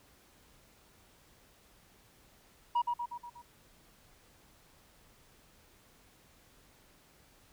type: tone with echo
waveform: sine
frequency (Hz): 958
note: A#5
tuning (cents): +47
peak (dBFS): -23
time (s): 2.75-2.82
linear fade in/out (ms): 10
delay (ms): 120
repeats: 5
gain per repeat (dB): -5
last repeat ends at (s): 3.42
effects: tanh soft clip ceiling -25 dBFS + pink hiss -63 dBFS RMS until 7.52 s